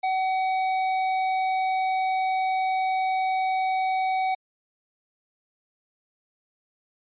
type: tone with hard clipping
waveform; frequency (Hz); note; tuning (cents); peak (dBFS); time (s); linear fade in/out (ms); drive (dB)
sine; 755; F#5; +35; -24; 0.03-4.35; 10; 10
effects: resampled to 8000 Hz